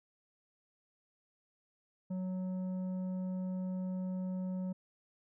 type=tone with tanh clipping; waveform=sine; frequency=185 Hz; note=F#3; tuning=in tune; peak=-36 dBFS; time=2.1-4.73 s; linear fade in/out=10 ms; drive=8 dB; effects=none